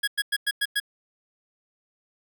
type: tone bursts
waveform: 25% pulse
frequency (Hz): 1661.2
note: G#6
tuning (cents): 0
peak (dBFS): -18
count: 6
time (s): 0.03-0.801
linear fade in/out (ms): 10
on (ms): 46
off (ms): 99
effects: none